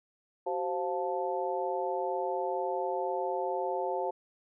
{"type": "harmonic tone with a mistuned harmonic", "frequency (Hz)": 175.6, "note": "F3", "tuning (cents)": 10, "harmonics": [2, 3, 4, 5], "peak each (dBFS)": [-35, -34, -36, -35], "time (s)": [0.46, 4.11], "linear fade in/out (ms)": 10, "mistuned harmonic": 2, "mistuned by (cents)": 130, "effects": []}